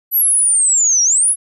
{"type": "linear two-way sweep", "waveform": "sine", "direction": "down then up", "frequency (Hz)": [12000, 5588, 11150], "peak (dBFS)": -10, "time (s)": [0.11, 1.36], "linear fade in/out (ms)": 50, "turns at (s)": 1.03, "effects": []}